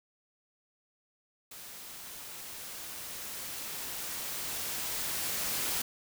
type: noise with level ramp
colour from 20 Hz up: white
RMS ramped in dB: -47 to -32 dBFS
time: 1.51-5.82 s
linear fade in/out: 5 ms
effects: none